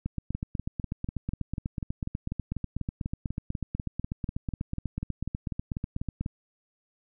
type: two click trains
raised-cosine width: 5 ms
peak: -18 / -19 dBFS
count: 51 / 25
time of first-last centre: 0.06-6.21 / 0.35-6.261 s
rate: 8.13 / 4.06 Hz
effects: none